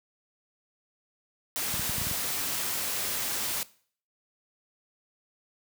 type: noise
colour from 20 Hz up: white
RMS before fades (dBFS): -31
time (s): 1.56-3.63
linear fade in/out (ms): 0
type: clicks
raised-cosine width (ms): 5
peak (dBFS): -23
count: 7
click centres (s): 1.74 / 1.795 / 1.895 / 1.982 / 2.016 / 2.069 / 2.113
effects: noise-tail reverb RT60 0.5 s tail -20 dB re dry + high-pass 60 Hz 12 dB/octave